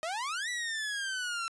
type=exponential two-way sweep; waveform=sawtooth; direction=up then down; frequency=615 to 1975.5 to 1340 Hz; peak=-29 dBFS; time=0.03-1.48 s; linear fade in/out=0 ms; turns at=0.49 s; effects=resampled to 22050 Hz